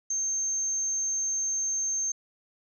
sine tone, 6350 Hz, G8, 21 cents sharp, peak -26 dBFS, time 0.1-2.12 s, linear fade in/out 5 ms, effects none

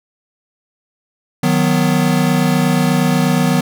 square chord, B major, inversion first, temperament equal with one note detuned, 155.56 / 183.83 / 246.9 Hz, D#3 / F#3 / B3, 0 / -11 / 0 cents, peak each -17 dBFS, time 1.43-3.61 s, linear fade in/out 5 ms, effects none

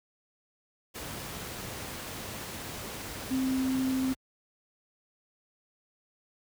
sine tone in noise, 261.6 Hz, C4, in tune, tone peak -26 dBFS, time 3.3-4.14 s, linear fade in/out 20 ms, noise pink, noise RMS -39 dBFS, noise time 0.94-4.15 s, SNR +10 dB, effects high-pass 60 Hz 12 dB/octave

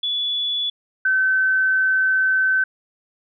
sine tone pair in turn, 3429 / 1531.6 Hz, A7 / G6, -45 / -41 cents, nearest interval octave + major second, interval 1396 cents, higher first, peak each -20 / -15 dBFS, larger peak second, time 0.03-0.7 / 1.05-2.64 s, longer second, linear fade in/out 5 ms, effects none

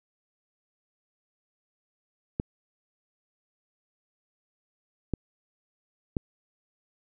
clicks, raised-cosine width 3 ms, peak -14 dBFS, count 3, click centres 2.399 / 5.137 / 6.168 s, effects none

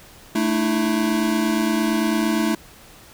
square chord, A suspended fourth, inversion none, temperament equal with one note detuned, 220 / 300.9 / 329.6 Hz, A3 / D4 / E4, 0 / +42 / 0 cents, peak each -22 / -25 / -24 dBFS, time 0.35-2.55 s, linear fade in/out 5 ms, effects pink hiss -46 dBFS RMS until 3.13 s

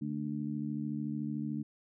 harmonic tone, 73.6 Hz, D2, 4 cents sharp, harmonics 2 / 3 / 4, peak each -39 / -36 / -39 dBFS, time 0.01-1.63 s, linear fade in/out 10 ms, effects none

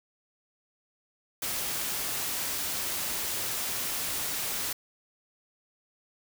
white noise, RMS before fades -32 dBFS, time 1.42-4.73 s, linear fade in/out 5 ms, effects none

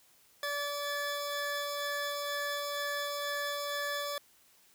20% pulse tone pair together, 576.7 / 1728 Hz, D5 / A6, -32 / -32 cents, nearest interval octave + perfect fifth, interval 1900 cents, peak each -30 / -33 dBFS, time 0.43-4.18 s, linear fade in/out 2 ms, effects white hiss -64 dBFS RMS until 4.74 s

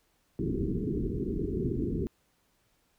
white low-pass noise, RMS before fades -31 dBFS, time 0.39-2.07 s, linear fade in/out 0 ms, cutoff 420 Hz, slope 96 dB/octave, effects pink hiss -71 dBFS RMS until 2.98 s

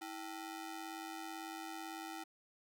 sawtooth ring-modulated tone, 552 Hz, C#5, 7 cents flat, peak -37 dBFS, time 0.01-2.24 s, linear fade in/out 10 ms, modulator 227 Hz, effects none

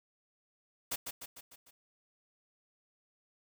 white noise with echo, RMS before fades -35 dBFS, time 0.91-0.96 s, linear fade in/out 10 ms, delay 150 ms, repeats 5, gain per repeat -5 dB, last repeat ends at 1.71 s, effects none

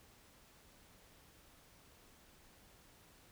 silence, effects pink hiss -64 dBFS RMS until 3.31 s

